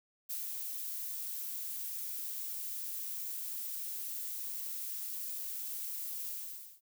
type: noise with ADSR envelope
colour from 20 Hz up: violet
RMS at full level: -38 dBFS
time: 0.29-6.81 s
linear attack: 15 ms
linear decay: 130 ms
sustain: -2 dB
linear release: 510 ms
effects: none